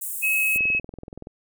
pink high-pass noise, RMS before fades -31 dBFS, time 0.01-0.58 s, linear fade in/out 10 ms, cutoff 8000 Hz, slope 48 dB/octave
sine tone, 2570 Hz, E7, 45 cents flat, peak -19 dBFS, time 0.22-0.8 s, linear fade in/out 20 ms
click train, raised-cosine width 2 ms, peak -24 dBFS, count 16, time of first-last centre 0.56-1.271 s, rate 21.1 Hz
effects none

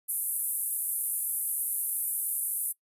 white band-pass noise, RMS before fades -31 dBFS, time 0.08-2.73 s, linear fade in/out 20 ms, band 9600 to 13000 Hz, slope 48 dB/octave, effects noise-tail reverb RT60 0.1 s tail -22 dB re dry + resampled to 32000 Hz

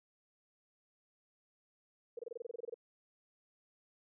sine tone bursts, 471.7 Hz, A#4, 20 cents sharp, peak -39 dBFS, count 13, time 2.17-2.743 s, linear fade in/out 5 ms, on 21 ms, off 25 ms, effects none

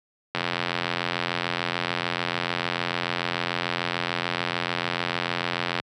click train, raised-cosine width 0.3 ms, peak -8 dBFS, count 474, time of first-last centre 0.35-5.799 s, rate 86.8 Hz, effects high-pass 100 Hz 12 dB/octave

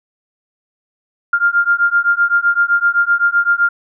sine beating tone pair, 1396.9 / 1404.7 Hz, F6 / F6, 0 / +10 cents, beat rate 7.8 Hz, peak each -14 dBFS, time 1.33-3.69 s, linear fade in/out 5 ms, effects none

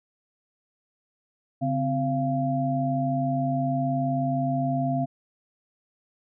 sine tone cluster, 140.3 / 259.4 / 687 Hz, C#3 / C4 / F5, +21 / -15 / -29 cents, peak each -27 dBFS, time 1.61-5.06 s, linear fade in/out 20 ms, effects none

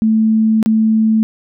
sine tone with dropouts, 220 Hz, A3, in tune, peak -9 dBFS, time 0.02-1.23 s, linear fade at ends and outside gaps 0 ms, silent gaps 0.628-0.66 s, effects none

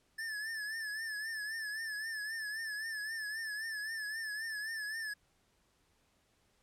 square tone with vibrato, 1746 Hz, A6, 14 cents flat, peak -38 dBFS, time 0.18-5.14 s, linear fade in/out 10 ms, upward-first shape triangle, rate 3.8 Hz, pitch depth 85 cents each way, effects pink hiss -73 dBFS RMS until 6.62 s + low-pass 11000 Hz 12 dB/octave

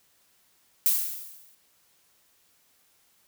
violet noise with exponential decay, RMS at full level -20 dBFS, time 0.86-1.55 s, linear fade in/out 0 ms, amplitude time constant 150 ms, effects white hiss -65 dBFS RMS until 3.27 s

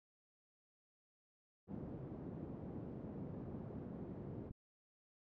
pink band-pass noise, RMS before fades -48 dBFS, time 1.67-4.52 s, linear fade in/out 50 ms, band 120 to 360 Hz, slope 12 dB/octave
click, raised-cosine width 5 ms, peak -37 dBFS, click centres 4.51 s
effects none

